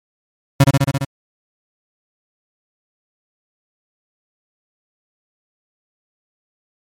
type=tone with echo; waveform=35% pulse; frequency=137.5 Hz; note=C#3; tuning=14 cents flat; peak=-4 dBFS; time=0.6-0.64 s; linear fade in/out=5 ms; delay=68 ms; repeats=6; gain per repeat=-2 dB; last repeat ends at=1.048 s; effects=MP3 64 kbps